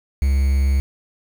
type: tone with quantisation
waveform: triangle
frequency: 68.3 Hz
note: C#2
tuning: 25 cents flat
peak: -12 dBFS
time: 0.22-0.8 s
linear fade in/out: 0 ms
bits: 6
effects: none